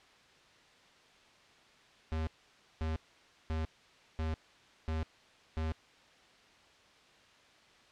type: tone bursts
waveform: square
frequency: 79.5 Hz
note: D#2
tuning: 38 cents sharp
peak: -33 dBFS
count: 6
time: 2.12-5.72 s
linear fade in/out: 0 ms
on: 150 ms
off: 540 ms
effects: white hiss -61 dBFS RMS until 7.91 s + low-pass 4000 Hz 12 dB/octave